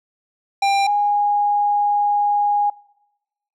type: tone pair in turn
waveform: square / sine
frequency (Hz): 794 / 822.6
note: G5 / G#5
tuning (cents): +22 / -17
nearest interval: minor second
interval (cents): 61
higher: second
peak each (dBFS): -15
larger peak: neither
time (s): 0.62-0.87 / 0.87-2.7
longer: second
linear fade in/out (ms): 5
effects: noise-tail reverb RT60 1.0 s tail -24 dB re dry + low-pass 6000 Hz 12 dB/octave